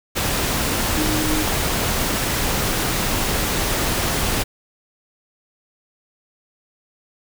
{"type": "tone in noise", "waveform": "sine", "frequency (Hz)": 308.1, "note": "D#4", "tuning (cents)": -17, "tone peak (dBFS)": -22, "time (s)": [0.96, 1.44], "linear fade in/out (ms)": 20, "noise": "pink", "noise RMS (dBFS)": -21, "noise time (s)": [0.15, 4.44], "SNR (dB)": -4, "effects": []}